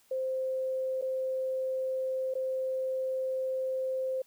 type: tone with dropouts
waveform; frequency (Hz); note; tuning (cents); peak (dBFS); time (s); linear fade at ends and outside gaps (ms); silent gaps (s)
sine; 522; C5; -4; -29; 0.11-4.22; 5; 1.014-1.022 / 2.34-2.352
effects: white hiss -65 dBFS RMS until 4.26 s